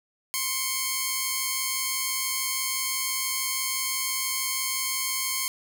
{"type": "tone pair together", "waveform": "5% pulse", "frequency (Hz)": [1051, 2227], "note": ["C6", "C#7"], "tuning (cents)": [7, 7], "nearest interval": "octave + minor second", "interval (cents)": 1300, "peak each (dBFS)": [-17, -19], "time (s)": [0.34, 5.48], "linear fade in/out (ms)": 0, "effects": []}